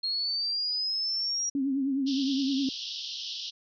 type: linear sweep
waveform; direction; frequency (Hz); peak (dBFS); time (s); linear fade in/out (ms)
sine; up; 4238 to 5720; -27; 0.03-1.5; 10
type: tone with vibrato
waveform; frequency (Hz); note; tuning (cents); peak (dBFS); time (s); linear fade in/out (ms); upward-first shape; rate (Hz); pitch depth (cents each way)
sine; 271.9; C#4; -33; -25; 1.55-2.69; 2; triangle; 9.7; 83
type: band-pass noise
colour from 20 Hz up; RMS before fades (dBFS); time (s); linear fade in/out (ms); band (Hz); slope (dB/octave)
pink; -37; 2.06-3.51; 20; 2900 to 5600; 96
effects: none